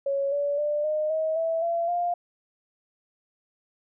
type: tone with pitch steps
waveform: sine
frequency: 554.4 / 573.3 / 592.8 / 613 / 633.9 / 655.5 / 677.8 / 700.9 Hz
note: C#5 / D5 / D5 / D#5 / D#5 / E5 / E5 / F5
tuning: 0 / -42 / +16 / -26 / +32 / -10 / +48 / +6 cents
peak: -23 dBFS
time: 0.06-2.14 s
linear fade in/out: 5 ms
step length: 260 ms
effects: none